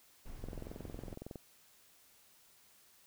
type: noise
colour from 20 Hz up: brown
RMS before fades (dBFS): -48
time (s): 0.25-1.15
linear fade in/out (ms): 10
type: click train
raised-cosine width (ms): 2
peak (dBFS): -31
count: 21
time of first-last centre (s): 0.44-1.357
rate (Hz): 21.8
effects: white hiss -65 dBFS RMS until 3.06 s